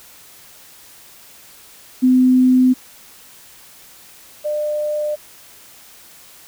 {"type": "tone pair in turn", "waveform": "sine", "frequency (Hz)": [255, 599.5], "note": ["C4", "D5"], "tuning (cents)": [-44, 36], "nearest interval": "octave + minor third", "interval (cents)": 1480, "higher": "second", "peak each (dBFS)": [-9, -18], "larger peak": "first", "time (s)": [[2.02, 2.74], [4.44, 5.16]], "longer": "neither", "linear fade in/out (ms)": 20, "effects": ["white hiss -44 dBFS RMS until 6.47 s"]}